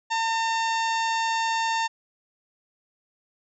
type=harmonic tone with a mistuned harmonic; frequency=905 Hz; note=A5; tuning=48 cents sharp; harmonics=1 / 2 / 3 / 4 / 5 / 6 / 7 / 8; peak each=-24 / -30 / -34 / -36 / -38 / -40 / -41 / -42 dBFS; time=0.1-1.88 s; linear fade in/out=20 ms; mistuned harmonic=7; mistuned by=+50 cents; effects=none